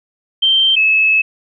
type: tone pair in turn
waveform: sine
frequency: 3136 / 2594 Hz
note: G7 / E7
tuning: 0 / -28 cents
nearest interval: minor third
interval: 328 cents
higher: first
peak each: -9 dBFS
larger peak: neither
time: 0.42-0.76 / 0.76-1.22 s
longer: second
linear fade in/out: 10 ms
effects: none